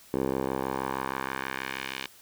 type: tone with band-pass filter sweep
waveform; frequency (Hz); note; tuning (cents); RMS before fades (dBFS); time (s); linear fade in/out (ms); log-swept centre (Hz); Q
10% pulse; 66.3; C2; +23; -32; 0.14-2.06; 0; 430 to 3000; 1.4
effects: white hiss -54 dBFS RMS until 2.21 s